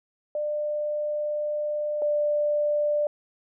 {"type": "tone pair in turn", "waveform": "sine", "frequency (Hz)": [597, 592.2], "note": ["D5", "D5"], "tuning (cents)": [28, 14], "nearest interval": "unison", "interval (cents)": 14, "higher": "first", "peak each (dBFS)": [-25, -21], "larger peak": "second", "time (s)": [[0.35, 2.02], [2.02, 3.07]], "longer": "first", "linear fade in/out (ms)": 2, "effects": []}